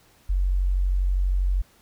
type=tone; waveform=sine; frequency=46.25 Hz; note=F#1; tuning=in tune; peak=-19 dBFS; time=0.29-1.62 s; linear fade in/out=10 ms; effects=pink hiss -58 dBFS RMS until 1.81 s